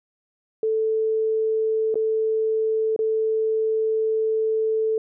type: tone with dropouts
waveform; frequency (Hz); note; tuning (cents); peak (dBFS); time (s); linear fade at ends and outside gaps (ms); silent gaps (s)
sine; 440; A4; 0; -19; 0.63-4.98; 2; 1.943-1.955 / 2.963-2.99
effects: none